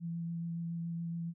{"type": "tone with vibrato", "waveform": "sine", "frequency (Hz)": 168.3, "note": "E3", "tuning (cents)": 36, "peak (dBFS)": -35, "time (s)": [0, 1.34], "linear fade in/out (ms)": 50, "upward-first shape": "sine", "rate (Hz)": 7.1, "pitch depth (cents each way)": 12, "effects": []}